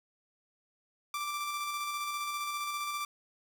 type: tone with tremolo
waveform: sawtooth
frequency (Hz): 1174.7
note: D6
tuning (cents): 0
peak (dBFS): -29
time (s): 1.14-3.05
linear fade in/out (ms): 2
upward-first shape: square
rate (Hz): 15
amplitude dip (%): 25
effects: none